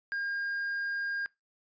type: tone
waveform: triangle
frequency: 1614 Hz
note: G#6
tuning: 50 cents flat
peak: -29 dBFS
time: 0.12-1.26 s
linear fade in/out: 0 ms
effects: noise-tail reverb RT60 0.2 s tail -23 dB re dry + resampled to 16000 Hz